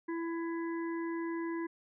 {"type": "harmonic tone", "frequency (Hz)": 333.4, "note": "E4", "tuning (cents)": 20, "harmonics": [1, 3, 5, 6], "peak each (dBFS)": [-34, -44, -48, -50], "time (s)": [0.08, 1.67], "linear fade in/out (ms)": 10, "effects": []}